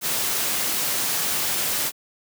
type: noise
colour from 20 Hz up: white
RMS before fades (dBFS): -24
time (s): 0.01-1.92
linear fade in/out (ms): 50
effects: high-pass 100 Hz 12 dB/octave